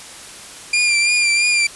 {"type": "tone with vibrato", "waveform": "sawtooth", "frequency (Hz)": 2391, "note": "D7", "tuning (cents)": 30, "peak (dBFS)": -10, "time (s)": [0.73, 1.67], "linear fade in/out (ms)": 5, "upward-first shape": "triangle", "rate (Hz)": 3, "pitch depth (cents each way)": 41, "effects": ["white hiss -36 dBFS RMS until 1.75 s", "resampled to 24000 Hz"]}